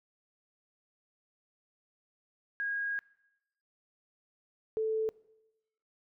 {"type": "tone pair in turn", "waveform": "sine", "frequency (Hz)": [1637, 439.4], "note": ["G#6", "A4"], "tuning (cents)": [-25, -2], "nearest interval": "octave + major seventh", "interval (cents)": 2277, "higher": "first", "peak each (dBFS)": [-31, -28], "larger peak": "second", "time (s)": [[2.6, 2.99], [4.77, 5.09]], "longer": "first", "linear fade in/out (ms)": 0, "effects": ["noise-tail reverb RT60 0.9 s tail -22 dB re dry"]}